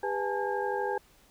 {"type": "tone cluster", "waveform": "sine", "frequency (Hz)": [401.2, 494.3, 834, 886, 1614], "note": ["G4", "B4", "G#5", "A5", "G#6"], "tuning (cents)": [40, 1, 7, 12, -50], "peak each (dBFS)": [-33, -34, -33, -37, -38], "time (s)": [0.03, 0.98], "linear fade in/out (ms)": 5, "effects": ["pink hiss -61 dBFS RMS until 1.3 s"]}